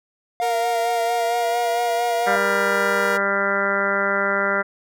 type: tone with vibrato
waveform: triangle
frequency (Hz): 700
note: F5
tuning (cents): +4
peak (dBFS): -18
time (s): 0.4-2.36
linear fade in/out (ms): 0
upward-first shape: sine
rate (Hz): 4.4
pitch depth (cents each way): 50
type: tone with pitch glide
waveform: sawtooth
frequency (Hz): 466.2 to 475.2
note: A#4 to A#4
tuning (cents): 0 to +33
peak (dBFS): -20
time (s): 0.41-3.18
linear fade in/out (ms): 20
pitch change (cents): +33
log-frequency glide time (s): 1.05-1.56
type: harmonic tone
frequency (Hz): 198.5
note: G3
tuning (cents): +22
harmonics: 1 / 2 / 3 / 4 / 5 / 6 / 7 / 8 / 9 / 10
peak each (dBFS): -31 / -28 / -25 / -33 / -31 / -32 / -22 / -28 / -30 / -28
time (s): 2.26-4.63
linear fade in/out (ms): 20
effects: none